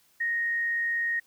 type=tone with frequency modulation; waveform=sine; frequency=1864.7 Hz; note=A#6; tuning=in tune; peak=-25 dBFS; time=0.2-1.2 s; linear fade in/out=10 ms; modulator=76.7 Hz; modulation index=0.25; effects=white hiss -64 dBFS RMS until 1.26 s